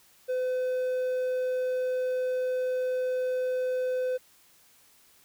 triangle tone, 508 Hz, B4, 49 cents sharp, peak -24 dBFS, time 0.28-4.18 s, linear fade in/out 20 ms, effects white hiss -60 dBFS RMS until 5.24 s

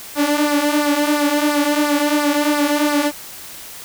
sawtooth tone with flanger, 293.7 Hz, D4, in tune, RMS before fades -17 dBFS, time 0.15-3.12 s, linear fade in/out 50 ms, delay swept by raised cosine 0.29 to 4.29 ms, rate 2.9 Hz, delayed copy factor -0.65, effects white hiss -35 dBFS RMS until 3.84 s

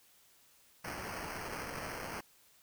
white noise with sample-and-hold, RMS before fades -42 dBFS, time 0.84-2.21 s, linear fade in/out 10 ms, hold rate 3675 Hz, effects white hiss -65 dBFS RMS until 2.62 s

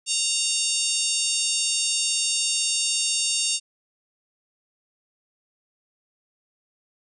harmonic tone with a mistuned harmonic, 918 Hz, A#5, 27 cents flat, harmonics 3 / 4 / 5 / 6 / 7 / 8 / 9 / 10, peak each -30 / -30 / -30 / -30 / -30 / -30 / -30 / -30 dBFS, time 0.06-3.6 s, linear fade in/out 50 ms, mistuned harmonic 3, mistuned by +21 cents, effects none

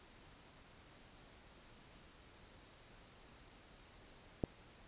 click, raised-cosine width 2 ms, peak -21 dBFS, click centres 4.438 s, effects pink hiss -61 dBFS RMS until 4.87 s + resampled to 8000 Hz

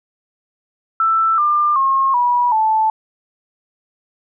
sine tone with pitch steps, 1327 / 1196 / 1077.9 / 971.4 / 875.5 Hz, E6 / D6 / C#6 / B5 / A5, +11 / +31 / -49 / -29 / -9 cents, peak -12 dBFS, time 1-2.9 s, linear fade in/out 2 ms, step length 380 ms, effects none

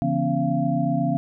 sine tone cluster, 141.6 / 169.7 / 242.3 / 276.6 / 685 Hz, C#3 / F3 / B3 / C#4 / F5, +37 / -49 / -33 / -4 / -34 cents, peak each -26 dBFS, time 0.02-1.17 s, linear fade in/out 0 ms, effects none

